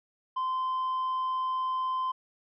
sine tone with tanh clipping, 1034 Hz, C6, 21 cents flat, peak -28 dBFS, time 0.36-2.12 s, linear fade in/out 10 ms, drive 2 dB, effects none

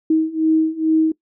sine beating tone pair, 316.3 / 318.6 Hz, D#4 / D#4, +29 / +41 cents, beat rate 2.3 Hz, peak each -18 / -16 dBFS, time 0.1-1.12 s, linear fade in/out 5 ms, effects noise-tail reverb RT60 0.1 s tail -21 dB re dry

